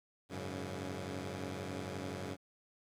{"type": "chord", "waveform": "10% pulse", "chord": "F# suspended second", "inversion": "none", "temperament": "equal with one note detuned", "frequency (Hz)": [92.5, 103.83, 140.44], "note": ["F#2", "G#2", "C#3"], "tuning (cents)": [0, 0, 23], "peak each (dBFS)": [-34, -38, -37], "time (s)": [0.29, 2.37], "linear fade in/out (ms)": 50, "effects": ["low-pass 10000 Hz 12 dB/octave", "11-bit"]}